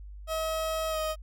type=tone with pitch glide; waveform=30% pulse; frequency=639 to 626.6 Hz; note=D#5 to D#5; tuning=+46 to +12 cents; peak=-26 dBFS; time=0.27-1.16 s; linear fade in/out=50 ms; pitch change=-34 cents; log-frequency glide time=0.89-0.98 s; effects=added 50 Hz sine -41 dBFS peak until 1.22 s